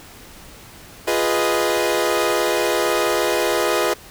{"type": "chord", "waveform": "sawtooth", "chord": "F half-diminished seventh", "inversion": "none", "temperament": "equal", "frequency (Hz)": [349.2, 415.3, 493.9, 622.3], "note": ["F4", "Ab4", "Cb5", "Eb5"], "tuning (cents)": [0, 0, 0, 0], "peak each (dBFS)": -19, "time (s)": [1.07, 3.94], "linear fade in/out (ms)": 10, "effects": ["pink hiss -42 dBFS RMS until 4.1 s"]}